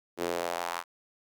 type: tone with high-pass filter sweep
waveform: sawtooth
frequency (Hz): 86.2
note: F2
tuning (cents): -22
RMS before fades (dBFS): -33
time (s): 0.17-0.84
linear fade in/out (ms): 50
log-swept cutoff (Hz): 360 to 1100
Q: 2.1
effects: none